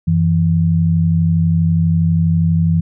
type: tone pair together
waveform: sine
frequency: 92.5 / 164.81 Hz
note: F#2 / E3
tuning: 0 / 0 cents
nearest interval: minor seventh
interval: 1000 cents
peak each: -16 / -12 dBFS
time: 0.07-2.81 s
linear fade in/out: 10 ms
effects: none